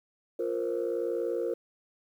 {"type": "chord", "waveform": "sine", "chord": "F suspended fourth", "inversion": "none", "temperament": "equal with one note detuned", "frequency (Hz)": [349.2, 466.2, 526.6], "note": ["F4", "Bb4", "C5"], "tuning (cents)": [0, 0, 11], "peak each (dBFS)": [-32, -30, -33], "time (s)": [0.39, 1.54], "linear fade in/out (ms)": 5, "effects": ["tanh soft clip ceiling -22 dBFS", "10-bit"]}